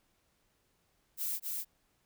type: noise with echo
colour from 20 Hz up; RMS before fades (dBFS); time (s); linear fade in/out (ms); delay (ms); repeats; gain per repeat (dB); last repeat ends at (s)
violet; -35; 1.17-1.4; 50; 250; 1; -2; 1.65
effects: pink hiss -74 dBFS RMS until 2.05 s